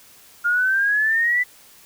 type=exponential sweep; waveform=sine; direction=up; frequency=1406 to 2000 Hz; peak=-16 dBFS; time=0.44-1.44 s; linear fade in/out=20 ms; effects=white hiss -49 dBFS RMS until 1.85 s